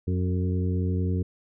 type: harmonic tone with a mistuned harmonic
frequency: 90.9 Hz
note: F#2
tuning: 30 cents flat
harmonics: 1 / 2 / 3 / 4 / 5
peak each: -24 / -30 / -34 / -36 / -38 dBFS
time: 0.07-1.23 s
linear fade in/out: 10 ms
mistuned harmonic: 4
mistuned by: +31 cents
effects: none